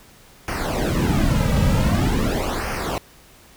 brown noise with flanger, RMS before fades -20 dBFS, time 0.48-2.98 s, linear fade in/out 0 ms, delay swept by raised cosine 0.26 to 2.86 ms, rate 0.45 Hz, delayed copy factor -0.8, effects pink hiss -49 dBFS RMS until 3.56 s

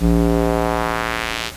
square tone with band-pass filter sweep, 57 Hz, A#1, 38 cents flat, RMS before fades -18 dBFS, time 0-1.52 s, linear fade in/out 50 ms, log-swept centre 200 to 3900 Hz, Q 1.1, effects pink hiss -35 dBFS RMS until 1.56 s + resampled to 32000 Hz

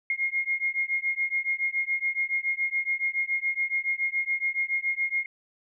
sine beating tone pair, 2138 / 2145.1 Hz, C7 / C7, +37 / +43 cents, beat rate 7.1 Hz, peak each -28 dBFS, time 0.1-5.26 s, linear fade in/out 2 ms, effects none

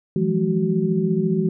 sine tone cluster, 164 / 178.6 / 210.2 / 376.1 Hz, E3 / F3 / G#3 / F#4, -9 / +39 / +21 / +28 cents, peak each -23 dBFS, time 0.16-1.49 s, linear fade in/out 2 ms, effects none

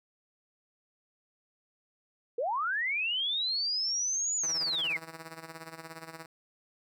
sine linear two-way sweep, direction up then down, 440 to 6990 to 2012 Hz, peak -28 dBFS, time 2.38-4.97 s, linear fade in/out 5 ms, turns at 4.36 s
5% pulse tone with tremolo, 162.5 Hz, E3, 24 cents flat, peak -29 dBFS, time 4.43-6.26 s, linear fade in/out 5 ms, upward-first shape sine, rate 17 Hz, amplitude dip 75%
effects none

